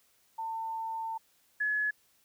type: tone pair in turn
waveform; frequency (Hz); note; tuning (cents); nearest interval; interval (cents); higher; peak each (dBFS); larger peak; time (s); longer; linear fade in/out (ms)
sine; 898 / 1700.1; A5 / G#6; +35 / +40; major seventh; 1105; second; -33 / -27; second; 0.38-1.18 / 1.6-1.91; first; 10
effects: white hiss -68 dBFS RMS until 2.24 s